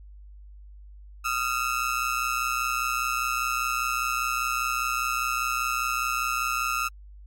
30% pulse ring-modulated tone, 1311 Hz, E6, 10 cents flat, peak -19 dBFS, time 1.24-6.89 s, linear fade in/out 20 ms, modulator 62.5 Hz, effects added 50 Hz sine -43 dBFS peak until 7.26 s + MP3 64 kbps

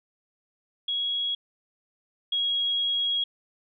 sine tone pair in turn, 3322 / 3303 Hz, G#7 / G#7, 0 / -10 cents, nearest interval unison, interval 10 cents, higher first, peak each -25 / -23 dBFS, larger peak second, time 0.88-1.35 / 2.32-3.24 s, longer second, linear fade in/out 5 ms, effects none

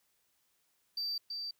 sine tone with echo, 4656 Hz, D8, 16 cents flat, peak -31 dBFS, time 0.97-1.18 s, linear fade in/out 5 ms, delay 330 ms, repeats 1, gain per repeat -5 dB, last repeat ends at 1.51 s, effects tanh soft clip ceiling -32 dBFS + white hiss -75 dBFS RMS until 1.59 s

